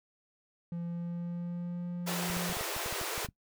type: tone with pitch glide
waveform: triangle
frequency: 171.1 to 175.4 Hz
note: F3 to F3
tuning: -35 to +8 cents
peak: -32 dBFS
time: 0.72-2.53 s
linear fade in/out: 2 ms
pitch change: +43 cents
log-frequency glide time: 0.84-1.87 s
type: high-pass noise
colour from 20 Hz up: pink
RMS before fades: -36 dBFS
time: 2.06-3.27 s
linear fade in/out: 20 ms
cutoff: 330 Hz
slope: 96 dB/octave
type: clicks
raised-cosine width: 5 ms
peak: -31 dBFS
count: 12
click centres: 2.301 / 2.368 / 2.496 / 2.569 / 2.61 / 2.765 / 2.861 / 2.926 / 3.014 / 3.179 / 3.248 / 3.288 s
effects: noise-tail reverb RT60 0.1 s tail -20 dB re dry